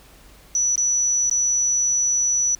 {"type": "tone with dropouts", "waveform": "sine", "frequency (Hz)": 5920, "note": "F#8", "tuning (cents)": 0, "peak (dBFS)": -17, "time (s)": [0.55, 2.55], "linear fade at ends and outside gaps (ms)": 1, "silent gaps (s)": [[0.757, 0.778], [1.297, 1.312]], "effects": ["added 50 Hz sine -51 dBFS peak until 2.59 s", "pink hiss -50 dBFS RMS until 2.59 s"]}